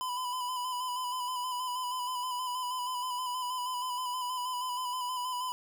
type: tone with vibrato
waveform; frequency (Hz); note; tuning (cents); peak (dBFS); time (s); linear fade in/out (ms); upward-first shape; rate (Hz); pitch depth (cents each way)
square; 1000; B5; +21; -33; 0.01-5.52; 0; square; 6.3; 29
effects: none